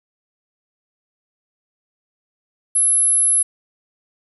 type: tone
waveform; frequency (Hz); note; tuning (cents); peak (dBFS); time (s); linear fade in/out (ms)
sine; 11000; F9; -27; -11; 2.75-3.43; 10
effects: tanh soft clip ceiling -10 dBFS + 8-bit